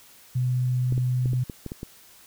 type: tone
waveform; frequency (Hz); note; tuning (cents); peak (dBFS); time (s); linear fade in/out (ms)
sine; 125.8; B2; +32; -21; 0.35-1.44; 10
type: clicks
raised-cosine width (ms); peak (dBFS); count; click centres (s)
3; -20; 8; 0.924 / 0.979 / 1.258 / 1.333 / 1.498 / 1.663 / 1.719 / 1.831
effects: white hiss -52 dBFS RMS until 2.26 s